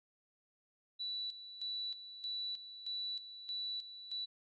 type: tone with tremolo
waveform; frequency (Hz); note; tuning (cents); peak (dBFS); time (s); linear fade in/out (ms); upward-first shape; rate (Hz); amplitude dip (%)
sine; 3951; B7; 0; -37; 0.99-4.26; 20; square; 1.6; 70
effects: MP3 32 kbps